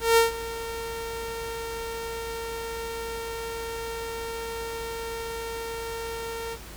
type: tone with ADSR envelope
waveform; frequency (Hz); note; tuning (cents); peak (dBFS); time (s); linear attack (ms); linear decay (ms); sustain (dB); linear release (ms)
sawtooth; 458.3; A#4; -29; -11; 0-6.58; 170; 140; -17; 52
effects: added 54 Hz sine -43 dBFS peak until 6.76 s + pink hiss -44 dBFS RMS until 6.76 s